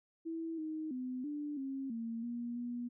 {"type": "tone with pitch steps", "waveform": "sine", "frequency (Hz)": [327.3, 312.9, 254, 294.3, 269.7, 229.1, 238.3, 241.5], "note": ["E4", "D#4", "B3", "D4", "C#4", "A#3", "A#3", "B3"], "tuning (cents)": [-12, 10, 49, 4, -47, -30, 38, -39], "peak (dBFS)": -37, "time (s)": [0.25, 2.89], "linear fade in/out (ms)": 20, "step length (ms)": 330, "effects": []}